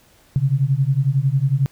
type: beating tone pair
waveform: sine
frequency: 130.81 / 141.81 Hz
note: C3 / C#3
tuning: 0 / +40 cents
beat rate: 11 Hz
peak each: -18 dBFS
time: 0.36-1.66 s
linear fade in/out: 0 ms
effects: pink hiss -54 dBFS RMS until 1.71 s